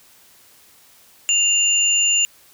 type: tone pair together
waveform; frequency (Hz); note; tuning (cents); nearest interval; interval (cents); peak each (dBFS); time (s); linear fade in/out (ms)
sine; 2794 / 7040; F7 / A8; 0 / 0; octave + major third; 1600; -17; 1.29-2.25; 0
effects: white hiss -51 dBFS RMS until 2.53 s